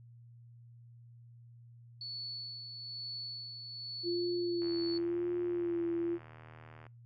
sine tone with tremolo, 4435 Hz, C#8, in tune, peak -38 dBFS, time 2.01-4.98 s, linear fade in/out 2 ms, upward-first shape sine, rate 1.1 Hz, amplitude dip 45%
sine tone with vibrato, 345.3 Hz, F4, 20 cents flat, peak -31 dBFS, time 4.03-6.19 s, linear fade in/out 50 ms, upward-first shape sine, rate 0.92 Hz, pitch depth 31 cents each way
click train, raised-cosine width 0.5 ms, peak -38 dBFS, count 178, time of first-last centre 4.62-6.866 s, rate 78.8 Hz
effects noise-tail reverb RT60 0.3 s tail -25 dB re dry + added 118 Hz sine -53 dBFS peak until 7.05 s

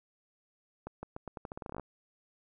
accelerating click train, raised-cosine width 1 ms, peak -26 dBFS, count 16, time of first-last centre 0.87-1.797 s, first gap 160 ms, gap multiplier 0.84, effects none

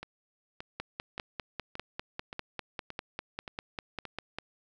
two click trains, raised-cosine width 0.3 ms, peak -19 / -24 dBFS, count 19 / 8, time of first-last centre 0.8-4.386 / 0.03-4.053 s, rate 5.02 / 1.74 Hz, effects none

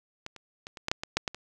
clicks, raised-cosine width 0.2 ms, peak -20 / -28 / -23 / -25 / -12 / -7 / -16 / -7 / -12 / -23 dBFS, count 10, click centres 0.264 / 0.363 / 0.669 / 0.772 / 0.884 / 0.915 / 1.035 / 1.17 / 1.278 / 1.346 s, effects none

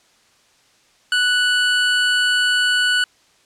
25% pulse tone, 1480 Hz, F#6, in tune, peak -11 dBFS, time 1.12-3.04 s, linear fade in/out 2 ms, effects white hiss -56 dBFS RMS until 3.45 s + low-pass 7000 Hz 12 dB/octave

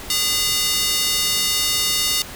square tone with high-pass filter, 408.2 Hz, G#4, 30 cents flat, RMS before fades -20 dBFS, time 0.1-2.22 s, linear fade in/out 2 ms, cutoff 3900 Hz, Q 1.2, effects pink hiss -35 dBFS RMS until 2.35 s

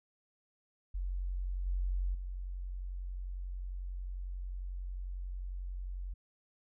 sine tone with level steps, 45.57 Hz, F#1, 26 cents flat, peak -33 / -30 / -37 dBFS, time 0.94-6.14 s, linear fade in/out 10 ms, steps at 1.66 / 2.14 s, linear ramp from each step 10 ms, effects none

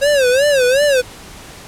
square tone with vibrato, 539 Hz, C#5, 49 cents flat, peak -11 dBFS, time 0.01-1.02 s, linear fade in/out 20 ms, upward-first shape sine, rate 2.7 Hz, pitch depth 160 cents each way, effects pink hiss -36 dBFS RMS until 1.67 s + low-pass 11000 Hz 12 dB/octave

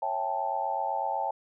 sine chord, A dominant seventh, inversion first, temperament just, 550 / 660 / 792 / 880 Hz, C#5 / E5 / G5 / A5, -14 / +2 / +18 / 0 cents, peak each -37 / -36 / -31 / -31 dBFS, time 0.02-1.31 s, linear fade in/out 5 ms, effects none

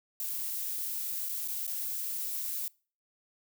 violet noise with dropouts, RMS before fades -35 dBFS, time 0.2-2.68 s, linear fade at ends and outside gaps 1 ms, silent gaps 1.288-1.292 / 1.478-1.483 / 1.667-1.677 s, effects noise-tail reverb RT60 0.4 s tail -25 dB re dry

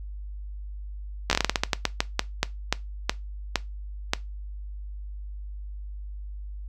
slowing click train, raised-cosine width 0.2 ms, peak -3 dBFS, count 19, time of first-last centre 1.3-4.135 s, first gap 13 ms, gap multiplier 1.25, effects noise-tail reverb RT60 0.2 s tail -19 dB re dry + added 50 Hz sine -34 dBFS peak until 6.68 s

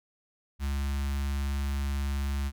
square tone with notch filter, 69.3 Hz, C#2, in tune, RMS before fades -30 dBFS, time 0.59-2.52 s, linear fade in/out 50 ms, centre 480 Hz, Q 0.57, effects none

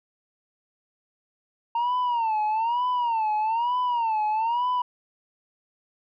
sine tone with vibrato, 921 Hz, A#5, 21 cents flat, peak -19 dBFS, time 1.75-4.82 s, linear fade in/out 5 ms, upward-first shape sine, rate 1.1 Hz, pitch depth 140 cents each way, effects tanh soft clip ceiling -21 dBFS

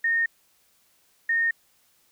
sine tone pair in turn, 1839 / 1839 Hz, A#6 / A#6, -24 / -24 cents, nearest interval unison, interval 0 cents, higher neither, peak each -20 dBFS, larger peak neither, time 0.04-0.26 / 1.29-1.51 s, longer neither, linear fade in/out 5 ms, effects white hiss -64 dBFS RMS until 2.11 s

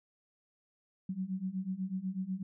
sine beating tone pair, 183.5 / 191.6 Hz, F#3 / G3, -14 / -39 cents, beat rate 8.1 Hz, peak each -38 / -36 dBFS, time 1.09-2.43 s, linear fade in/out 5 ms, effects none

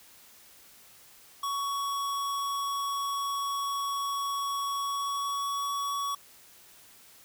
square tone with pitch glide, 1119 to 1126.1 Hz, C#6 to C#6, +16 to +27 cents, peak -30 dBFS, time 1.43-6.15 s, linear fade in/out 5 ms, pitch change +11 cents, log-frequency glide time 4.76-5.61 s, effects white hiss -55 dBFS RMS until 7.24 s

